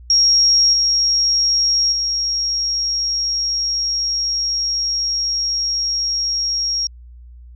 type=tone with level steps; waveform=sine; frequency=5588 Hz; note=F8; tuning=in tune; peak=-10 / -13 / -17 dBFS; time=0.1-6.87 s; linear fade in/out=2 ms; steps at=0.73 / 1.92 s; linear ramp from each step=5 ms; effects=added 60 Hz sine -37 dBFS peak until 7.55 s